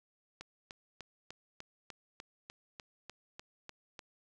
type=click train; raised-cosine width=0.2 ms; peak=-28 dBFS; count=13; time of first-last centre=0.41-3.992 s; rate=3.35 Hz; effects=none